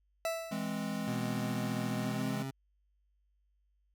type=tone with exponential decay; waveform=40% pulse; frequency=659.3 Hz; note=E5; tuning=in tune; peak=-29 dBFS; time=0.25-0.99 s; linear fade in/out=1 ms; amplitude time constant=160 ms
type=chord; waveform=square; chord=E augmented; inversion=none; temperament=equal; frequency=164.81 / 207.7 / 261.6 Hz; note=E3 / G#3 / B#3; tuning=0 / 0 / 0 cents; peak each=-42 / -37 / -41 dBFS; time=0.51-2.43 s; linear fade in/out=10 ms
type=tone with pitch glide; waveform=25% pulse; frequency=123.47 to 134.64 Hz; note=B2 to C3; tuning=0 to +50 cents; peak=-33 dBFS; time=1.07-2.51 s; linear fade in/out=10 ms; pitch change=+150 cents; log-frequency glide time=1.98-2.4 s
effects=added 50 Hz sine -70 dBFS peak until 3.94 s